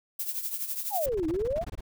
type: noise with tremolo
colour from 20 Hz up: violet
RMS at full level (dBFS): -30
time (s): 0.19-1.06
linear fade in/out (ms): 5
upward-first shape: triangle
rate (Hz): 12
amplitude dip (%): 75
type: exponential two-way sweep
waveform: sine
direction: down then up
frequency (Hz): 880 to 305.4 to 737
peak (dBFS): -26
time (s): 0.9-1.65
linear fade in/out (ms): 50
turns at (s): 1.27
type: noise bursts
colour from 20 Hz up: brown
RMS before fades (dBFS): -36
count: 14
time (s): 1.06-1.809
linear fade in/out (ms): 5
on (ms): 34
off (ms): 21
effects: none